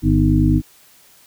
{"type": "harmonic tone with a mistuned harmonic", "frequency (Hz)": 50, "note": "G1", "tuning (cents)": 35, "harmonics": [1, 2, 3, 5, 6], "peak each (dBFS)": [-18, -18, -18, -18, -18], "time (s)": [0.02, 0.62], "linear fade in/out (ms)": 50, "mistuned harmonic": 6, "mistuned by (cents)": 62, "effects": ["white hiss -50 dBFS RMS until 1.26 s"]}